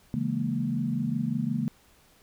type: chord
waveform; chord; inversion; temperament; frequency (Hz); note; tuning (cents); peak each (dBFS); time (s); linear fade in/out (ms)
sine; A# half-diminished seventh; first; equal; 138.59 / 164.81 / 207.7 / 233.1; C#3 / E3 / G#3 / A#3; 0 / 0 / 0 / 0; -32 / -33 / -32 / -29; 0.14-1.68; 0
effects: pink hiss -60 dBFS RMS until 2.22 s